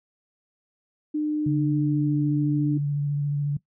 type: tone with pitch glide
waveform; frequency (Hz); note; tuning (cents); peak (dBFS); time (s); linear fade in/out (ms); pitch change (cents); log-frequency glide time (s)
sine; 302.2 to 297; D4 to D4; +50 to +20; -22; 1.14-2.78; 10; -30; 1.48-2.22
type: tone with vibrato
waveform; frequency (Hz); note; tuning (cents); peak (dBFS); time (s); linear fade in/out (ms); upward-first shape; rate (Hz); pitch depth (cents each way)
sine; 144.3; D3; -30; -22; 1.46-3.57; 5; square; 14; 14
effects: noise-tail reverb RT60 0.1 s tail -19 dB re dry